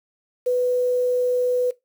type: tone with quantisation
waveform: sine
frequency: 496.8 Hz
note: B4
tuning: 10 cents sharp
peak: -17 dBFS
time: 0.46-1.71 s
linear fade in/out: 10 ms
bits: 7
effects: noise-tail reverb RT60 0.2 s tail -20 dB re dry